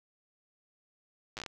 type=slowing click train; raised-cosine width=0.2 ms; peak=-22 dBFS; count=7; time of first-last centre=1.37-1.462 s; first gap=8 ms; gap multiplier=1.26; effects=none